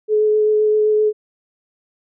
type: tone with vibrato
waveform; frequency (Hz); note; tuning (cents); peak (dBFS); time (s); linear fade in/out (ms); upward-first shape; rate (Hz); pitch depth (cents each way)
sine; 426.9; G#4; +48; -12; 0.08-1.13; 50; sine; 7.7; 10
effects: none